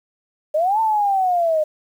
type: linear two-way sweep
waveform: sine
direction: up then down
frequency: 587.3 to 900 to 605 Hz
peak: -15 dBFS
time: 0.54-1.64 s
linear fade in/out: 10 ms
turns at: 0.8 s
effects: 8-bit